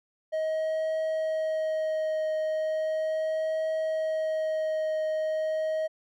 triangle tone with vibrato, 630 Hz, D#5, 21 cents sharp, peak -24 dBFS, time 0.32-5.88 s, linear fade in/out 20 ms, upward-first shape triangle, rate 0.37 Hz, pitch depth 14 cents each way, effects none

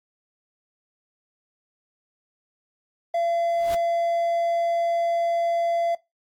triangle tone, 680 Hz, F5, 46 cents flat, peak -19 dBFS, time 3.14-5.95 s, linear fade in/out 5 ms
pink noise with exponential growth, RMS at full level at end -32 dBFS, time 3.5-3.75 s, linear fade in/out 5 ms, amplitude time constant 53 ms
effects noise-tail reverb RT60 0.2 s tail -20 dB re dry + AAC 64 kbps

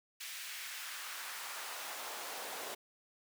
pink noise with high-pass filter sweep, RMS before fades -44 dBFS, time 0.2-2.75 s, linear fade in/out 10 ms, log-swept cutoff 2400 to 490 Hz, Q 1.2, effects none

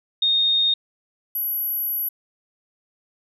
sine tone pair in turn, 3695 / 11731 Hz, A#7 / F#9, -16 / -16 cents, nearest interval octave + minor sixth, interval 2000 cents, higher second, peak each -16 / -22 dBFS, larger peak first, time 0.22-0.74 / 1.35-2.09 s, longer second, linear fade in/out 5 ms, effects none

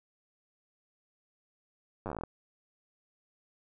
slowing click train, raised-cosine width 1 ms, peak -23 dBFS, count 12, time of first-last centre 2.06-2.236 s, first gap 9 ms, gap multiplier 1.11, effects none

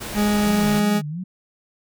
pink noise, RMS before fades -31 dBFS, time 0-0.81 s, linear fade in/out 20 ms
40% pulse tone, 207.9 Hz, G#3, 2 cents sharp, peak -16 dBFS, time 0.14-1.02 s, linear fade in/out 50 ms
sine tone with vibrato, 166.2 Hz, E3, 15 cents sharp, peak -26 dBFS, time 0.46-1.24 s, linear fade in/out 10 ms, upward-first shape sine, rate 2.9 Hz, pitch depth 200 cents each way
effects none

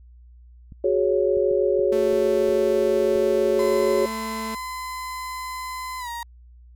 clicks, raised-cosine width 5 ms, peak -30 dBFS, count 7, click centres 0.722 / 1.37 / 1.513 / 1.794 / 2.129 / 2.492 / 3.158 s
sine chord, F# suspended second, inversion none, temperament just, 370 / 416.2 / 555 Hz, F#4 / G#4 / C#5, 0 / +4 / +2 cents, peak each -22 dBFS, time 0.84-4.06 s, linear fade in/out 5 ms
sawtooth tone, 221.4 Hz, A3, 11 cents sharp, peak -26 dBFS, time 1.92-4.55 s, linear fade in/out 5 ms
35% pulse tone with pitch glide, 1021 to 941.7 Hz, C6 to A#5, -43 to +17 cents, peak -28 dBFS, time 3.59-6.23 s, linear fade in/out 2 ms, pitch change -140 cents, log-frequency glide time 5.99-6.09 s
effects added 60 Hz sine -45 dBFS peak until 6.75 s

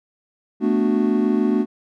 triangle chord, B minor seventh, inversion third, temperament equal, 220 / 246.9 / 293.7 / 370 Hz, A3 / B3 / D4 / F#4, 0 / 0 / 0 / 0 cents, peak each -18 / -20 / -20 / -21 dBFS, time 0.6-1.66 s, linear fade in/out 50 ms, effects none

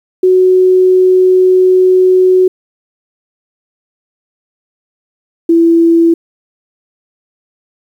sine tone pair in turn, 370 / 333.9 Hz, F#4 / E4, 0 / +22 cents, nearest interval major second, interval 178 cents, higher first, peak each -4 dBFS, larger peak neither, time 0.23-2.48 / 5.49-6.14 s, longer first, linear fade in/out 5 ms, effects 7-bit

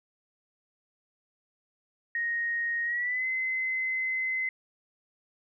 sine tone with pitch glide, 1869 to 2050 Hz, A#6 to C7, +4 to -36 cents, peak -27 dBFS, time 2.15-4.49 s, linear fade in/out 2 ms, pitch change +160 cents, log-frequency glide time 2.84-3.26 s, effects none

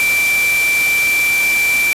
sine tone in noise, 2343 Hz, D7, 5 cents flat, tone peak -12 dBFS, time 0-1.93 s, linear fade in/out 0 ms, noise white, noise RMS -22 dBFS, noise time 0-1.93 s, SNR +7 dB, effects resampled to 32000 Hz

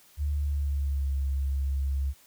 sine tone with pitch glide, 73 to 68.51 Hz, D2 to C#2, -10 to -20 cents, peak -25 dBFS, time 0.17-2.14 s, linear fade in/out 50 ms, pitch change -110 cents, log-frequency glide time 0.31-1.14 s, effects white hiss -58 dBFS RMS until 2.26 s

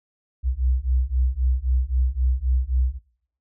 sine beating tone pair, 61.74 / 65.54 Hz, B1 / C2, 0 / +4 cents, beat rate 3.8 Hz, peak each -21 dBFS, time 0.43-2.99 s, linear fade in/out 50 ms, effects noise-tail reverb RT60 0.6 s tail -20 dB re dry + tanh soft clip ceiling -12 dBFS

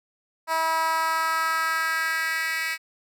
10% pulse tone with high-pass filter sweep, 323.3 Hz, E4, 34 cents flat, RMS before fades -25 dBFS, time 0.47-2.78 s, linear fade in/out 50 ms, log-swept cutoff 830 to 2200 Hz, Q 2.8, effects none

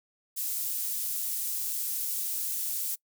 pink high-pass noise, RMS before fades -32 dBFS, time 0.36-2.96 s, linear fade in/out 20 ms, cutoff 11000 Hz, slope 12 dB/octave, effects noise-tail reverb RT60 0.1 s tail -24 dB re dry

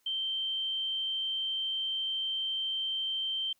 sine tone, 3127 Hz, G7, 5 cents flat, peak -30 dBFS, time 0.06-3.53 s, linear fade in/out 5 ms, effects white hiss -72 dBFS RMS until 3.59 s

